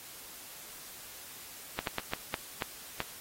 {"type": "slowing click train", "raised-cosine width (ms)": 0.3, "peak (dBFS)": -15, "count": 7, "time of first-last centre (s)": [1.79, 3.003], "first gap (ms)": 82, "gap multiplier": 1.36, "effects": ["white hiss -48 dBFS RMS until 3.2 s", "AAC 48 kbps"]}